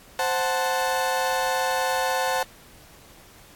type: chord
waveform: 30% pulse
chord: F# diminished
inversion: second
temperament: equal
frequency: 523.3 / 740 / 880 Hz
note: C5 / F#5 / A5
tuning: 0 / 0 / 0 cents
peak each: -24 dBFS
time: 0.19-2.43 s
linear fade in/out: 2 ms
effects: pink hiss -50 dBFS RMS until 3.55 s + AAC 64 kbps